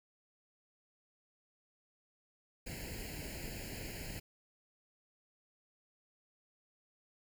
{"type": "noise with comb filter", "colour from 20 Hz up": "pink", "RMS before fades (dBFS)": -44, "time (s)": [2.66, 4.2], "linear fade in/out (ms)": 10, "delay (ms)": 0.42, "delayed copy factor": 0.95, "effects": []}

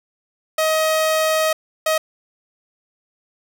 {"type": "tone bursts at uneven times", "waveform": "sawtooth", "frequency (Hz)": 631, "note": "D#5", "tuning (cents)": 24, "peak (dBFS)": -12, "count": 2, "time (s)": [[0.58, 1.53], [1.86, 1.98]], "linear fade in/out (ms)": 5, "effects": []}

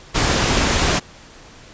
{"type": "noise", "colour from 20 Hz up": "pink", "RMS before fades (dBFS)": -17, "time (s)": [0.14, 1], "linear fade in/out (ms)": 20, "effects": ["pink hiss -43 dBFS RMS until 1.73 s", "resampled to 16000 Hz"]}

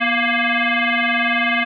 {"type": "tone with frequency modulation", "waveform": "sine", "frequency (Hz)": 224.2, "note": "A3", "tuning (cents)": 33, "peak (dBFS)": -15, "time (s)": [0, 1.65], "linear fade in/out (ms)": 20, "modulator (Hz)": 467, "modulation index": 5.5, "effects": []}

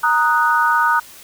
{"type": "chord", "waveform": "sine", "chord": "D# minor", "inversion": "second", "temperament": "equal", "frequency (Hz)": [932.3, 1244.5, 1480], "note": ["A#5", "D#6", "F#6"], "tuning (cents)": [0, 0, 0], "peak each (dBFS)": -17, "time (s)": [0.03, 1], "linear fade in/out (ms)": 10, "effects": ["white hiss -41 dBFS RMS until 1.23 s"]}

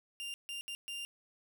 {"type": "tone bursts at uneven times", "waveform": "40% pulse", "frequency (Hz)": 2794, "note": "F7", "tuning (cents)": 0, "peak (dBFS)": -38, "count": 4, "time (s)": [[0.2, 0.34], [0.49, 0.61], [0.68, 0.75], [0.88, 1.05]], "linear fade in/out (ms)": 0, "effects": []}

